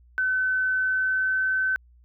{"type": "tone with pitch glide", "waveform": "sine", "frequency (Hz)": [1518, 1527.7], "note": ["F#6", "G6"], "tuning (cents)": [44, -45], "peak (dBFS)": -21, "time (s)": [0.18, 1.76], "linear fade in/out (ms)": 0, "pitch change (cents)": 11, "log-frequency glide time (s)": [0.75, 1.43], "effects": ["added 60 Hz sine -52 dBFS peak until 2.04 s"]}